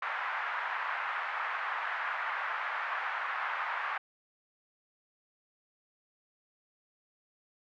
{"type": "band-pass noise", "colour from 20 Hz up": "white", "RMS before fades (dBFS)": -35, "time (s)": [0.02, 3.98], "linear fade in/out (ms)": 5, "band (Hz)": [850, 1800], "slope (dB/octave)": 24, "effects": []}